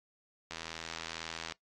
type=click train; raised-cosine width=0.2 ms; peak=-22 dBFS; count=84; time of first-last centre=0.51-1.522 s; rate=82 Hz; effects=noise-tail reverb RT60 0.1 s tail -19 dB re dry + AAC 32 kbps